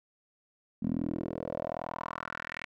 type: tone with band-pass filter sweep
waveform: 10% pulse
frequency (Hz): 41.2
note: E1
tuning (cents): 0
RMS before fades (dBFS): -36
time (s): 0.82-2.66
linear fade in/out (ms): 10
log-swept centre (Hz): 220 to 2200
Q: 3.4
effects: none